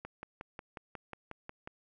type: click train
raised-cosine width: 0.5 ms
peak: -27 dBFS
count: 10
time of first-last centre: 0.05-1.675 s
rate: 5.54 Hz
effects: none